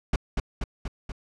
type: noise with echo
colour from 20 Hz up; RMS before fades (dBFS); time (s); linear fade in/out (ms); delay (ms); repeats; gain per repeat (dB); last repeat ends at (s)
brown; -21; 0.13-0.16; 5; 240; 4; -3; 1.12
effects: low-pass 7000 Hz 12 dB/octave